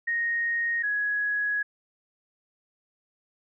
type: tone pair in turn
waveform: sine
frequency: 1864.7 / 1672.4 Hz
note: A#6 / G#6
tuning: 0 / +12 cents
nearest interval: major second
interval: 188 cents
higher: first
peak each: -24 dBFS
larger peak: neither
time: 0.07-0.83 / 0.83-1.63 s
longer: second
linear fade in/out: 10 ms
effects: none